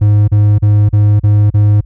triangle tone bursts, 104 Hz, G#2, 3 cents sharp, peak -3 dBFS, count 6, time 0.01-1.81 s, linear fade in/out 10 ms, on 270 ms, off 36 ms, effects added 50 Hz sine -32 dBFS peak until 1.85 s

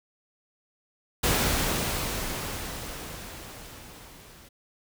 pink noise with level ramp, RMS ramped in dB -23 to -51 dBFS, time 1.23-4.49 s, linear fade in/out 10 ms, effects none

